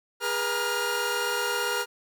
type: tone cluster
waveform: sawtooth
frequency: 408.8 / 485.9 / 934 / 1410 Hz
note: G#4 / B4 / A#5 / F6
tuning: -27 / -28 / +3 / +16 cents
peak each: -29 / -28 / -30 / -25 dBFS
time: 0.2-1.86 s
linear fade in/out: 50 ms
effects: none